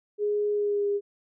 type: tone with pitch glide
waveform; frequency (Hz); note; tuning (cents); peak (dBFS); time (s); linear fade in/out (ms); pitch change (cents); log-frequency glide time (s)
sine; 415.3 to 406; G#4 to G#4; 0 to -39; -23; 0.18-1.01; 50; -39; 0.52-0.87
effects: none